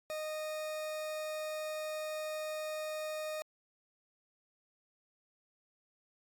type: tone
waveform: 40% pulse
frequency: 618 Hz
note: D#5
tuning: 12 cents flat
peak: -36 dBFS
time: 0.1-3.42 s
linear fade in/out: 0 ms
effects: AAC 64 kbps